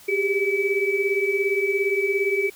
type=tone cluster; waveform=sine; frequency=388 / 405.3 / 2295 Hz; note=G4 / G#4 / D7; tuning=-18 / -42 / -40 cents; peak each=-24 dBFS; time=0.08-2.5 s; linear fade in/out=10 ms; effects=white hiss -48 dBFS RMS until 2.55 s